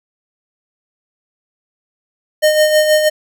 square tone with tremolo, 613 Hz, D#5, 26 cents flat, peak -8 dBFS, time 2.42-3.1 s, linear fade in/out 20 ms, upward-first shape sine, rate 6.3 Hz, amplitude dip 50%, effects none

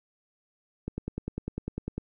click train, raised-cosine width 3 ms, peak -19 dBFS, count 12, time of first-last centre 0.88-1.98 s, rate 10 Hz, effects none

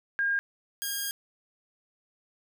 sine / 5% pulse tone pair in turn, 1616 / 1623.1 Hz, G#6 / G#6, -48 / -40 cents, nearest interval unison, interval 8 cents, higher second, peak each -24 / -19 dBFS, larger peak second, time 0.19-0.39 / 0.82-1.11 s, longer second, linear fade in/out 0 ms, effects none

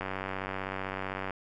click train, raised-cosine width 0.5 ms, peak -19 dBFS, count 125, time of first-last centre 0.01-1.307 s, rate 95.6 Hz, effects none

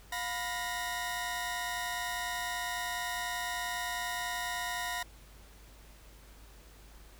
sawtooth tone cluster, 711 / 987 / 1864 Hz, F5 / B5 / A#6, +31 / -1 / -1 cents, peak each -35 / -35 / -34 dBFS, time 0.12-5.03 s, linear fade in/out 5 ms, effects added 51 Hz sine -53 dBFS peak until 7.19 s + pink hiss -58 dBFS RMS until 7.19 s

